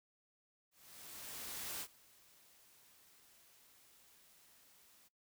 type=noise with ADSR envelope; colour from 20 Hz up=white; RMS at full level=-43 dBFS; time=0.71-5.09 s; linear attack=1100 ms; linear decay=64 ms; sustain=-23 dB; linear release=22 ms; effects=noise-tail reverb RT60 0.2 s tail -25 dB re dry